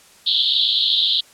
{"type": "band-pass noise", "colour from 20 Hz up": "pink", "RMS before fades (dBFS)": -18, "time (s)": [0.26, 1.21], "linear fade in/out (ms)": 10, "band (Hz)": [3200, 4200], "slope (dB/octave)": 96, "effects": ["white hiss -49 dBFS RMS until 1.33 s", "low-pass 10000 Hz 12 dB/octave"]}